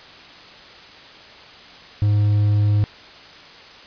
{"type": "tone", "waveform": "triangle", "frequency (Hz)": 103.83, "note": "G#2", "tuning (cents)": 0, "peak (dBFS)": -12, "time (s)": [2.02, 2.84], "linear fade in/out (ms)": 0, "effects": ["white hiss -42 dBFS RMS until 3.86 s", "resampled to 11025 Hz"]}